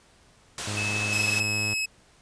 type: low-pass noise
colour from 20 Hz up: white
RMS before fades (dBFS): -34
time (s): 0.58-1.4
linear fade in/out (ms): 2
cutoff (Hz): 7700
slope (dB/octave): 12
type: tone with pitch glide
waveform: sawtooth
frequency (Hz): 103.83 to 104.67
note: G#2 to G#2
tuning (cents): 0 to +14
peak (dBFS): -27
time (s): 0.67-1.74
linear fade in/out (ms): 5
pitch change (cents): +14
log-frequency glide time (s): 0.88-1.03
type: tone with tremolo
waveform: sine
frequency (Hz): 2597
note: E7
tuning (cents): -26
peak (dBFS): -26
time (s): 0.77-1.44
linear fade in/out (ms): 2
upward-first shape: triangle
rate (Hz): 12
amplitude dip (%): 25
type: tone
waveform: sawtooth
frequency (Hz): 2573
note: E7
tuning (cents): -43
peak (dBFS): -22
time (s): 1.12-1.86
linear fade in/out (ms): 10
effects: pink hiss -58 dBFS RMS until 2.21 s + resampled to 22050 Hz